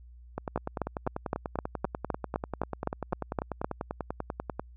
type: two click trains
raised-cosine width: 1 ms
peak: -18 / -14 dBFS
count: 44 / 13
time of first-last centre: 0.38-4.596 / 0.56-3.645 s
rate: 10.2 / 3.89 Hz
effects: added 60 Hz sine -48 dBFS peak until 4.76 s